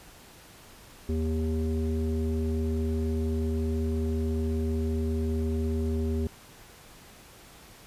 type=tone with low-pass filter; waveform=square; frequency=79.2 Hz; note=D#2; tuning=31 cents sharp; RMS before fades=-28 dBFS; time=1.09-6.27 s; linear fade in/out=0 ms; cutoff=340 Hz; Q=5.7; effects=pink hiss -51 dBFS RMS until 7.86 s + resampled to 32000 Hz